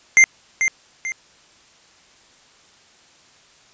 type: tone with echo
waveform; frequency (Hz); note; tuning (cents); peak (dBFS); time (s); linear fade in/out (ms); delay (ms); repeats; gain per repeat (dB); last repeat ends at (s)
square; 2093; C7; 0; -8; 0.17-0.24; 0; 440; 2; -8; 1.12
effects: white hiss -52 dBFS RMS until 3.73 s + resampled to 16000 Hz